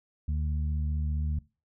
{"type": "harmonic tone", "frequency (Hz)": 75.3, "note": "D2", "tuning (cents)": 44, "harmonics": [1, 2, 3], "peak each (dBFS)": [-27, -36, -42], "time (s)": [0.28, 1.39], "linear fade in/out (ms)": 5, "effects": ["noise-tail reverb RT60 0.3 s tail -20 dB re dry"]}